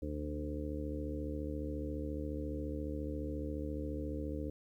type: harmonic tone with a mistuned harmonic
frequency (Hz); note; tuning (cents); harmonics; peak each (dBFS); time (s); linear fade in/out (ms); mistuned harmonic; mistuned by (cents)
74.4; D2; +23; 1 / 2 / 3 / 4 / 5 / 6 / 7; -40 / -48 / -48 / -41 / -53 / -46 / -46; 0.02-4.5; 5; 2; +16
effects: 12-bit